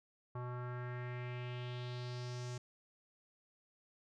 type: tone with low-pass filter sweep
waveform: square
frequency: 123.47 Hz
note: B2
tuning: in tune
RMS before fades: -43 dBFS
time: 0.35-2.58 s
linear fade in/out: 5 ms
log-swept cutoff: 1100 to 6800 Hz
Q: 2.8
effects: none